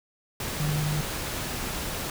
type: tone in noise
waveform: sine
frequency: 150 Hz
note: D3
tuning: 37 cents sharp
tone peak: -25 dBFS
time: 0.6-1.01 s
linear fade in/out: 2 ms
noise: pink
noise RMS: -32 dBFS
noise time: 0.4-2.1 s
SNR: +4 dB
effects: none